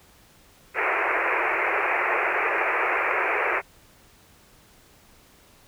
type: band-pass noise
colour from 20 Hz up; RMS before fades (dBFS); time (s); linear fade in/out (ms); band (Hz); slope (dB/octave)
white; -24; 0.74-3.62; 50; 340 to 2500; 96
effects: pink hiss -55 dBFS RMS until 5.67 s